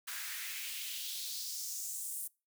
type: noise with high-pass filter sweep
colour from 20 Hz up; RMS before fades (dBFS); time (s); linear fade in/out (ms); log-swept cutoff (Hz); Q
white; -41; 0.07-2.28; 10; 1400 to 10000; 2.4
effects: noise-tail reverb RT60 0.3 s tail -25 dB re dry